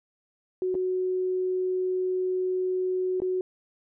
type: tone with dropouts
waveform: sine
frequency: 369.5 Hz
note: F#4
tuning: 2 cents flat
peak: -24 dBFS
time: 0.62-3.41 s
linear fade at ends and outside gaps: 1 ms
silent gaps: 0.744-0.751 / 3.202-3.219 s
effects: none